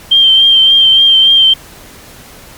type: tone with vibrato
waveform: sine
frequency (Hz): 3156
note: G7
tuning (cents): +11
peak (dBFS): -3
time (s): 0.11-1.54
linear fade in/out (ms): 10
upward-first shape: triangle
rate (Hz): 3.5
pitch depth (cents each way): 29
effects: pink hiss -35 dBFS RMS until 2.57 s + MP3 96 kbps